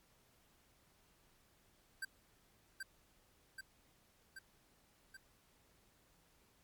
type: tone with echo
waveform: square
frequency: 1568 Hz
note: G6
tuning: in tune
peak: -40 dBFS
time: 2.02-2.05 s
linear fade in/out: 5 ms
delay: 780 ms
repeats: 4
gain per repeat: -3 dB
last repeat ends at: 5.17 s
effects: pink hiss -71 dBFS RMS until 6.63 s + MP3 96 kbps